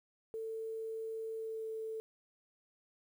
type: tone with pitch glide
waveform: sine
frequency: 445.7 to 442.4 Hz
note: A4 to A4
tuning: +22 to +9 cents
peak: -38 dBFS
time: 0.34-2 s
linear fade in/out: 0 ms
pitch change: -13 cents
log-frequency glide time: 1.34-1.7 s
effects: 11-bit